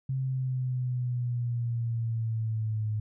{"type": "exponential sweep", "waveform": "sine", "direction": "down", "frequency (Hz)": [133.2, 106.7], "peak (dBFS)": -27, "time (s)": [0.09, 3], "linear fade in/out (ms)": 5, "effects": []}